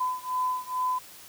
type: beating tone pair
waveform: sine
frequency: 1009 / 1011.3 Hz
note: B5 / B5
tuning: +37 / +41 cents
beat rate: 2.3 Hz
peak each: -29 / -30 dBFS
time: 0-0.99 s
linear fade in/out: 10 ms
effects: white hiss -48 dBFS RMS until 1.28 s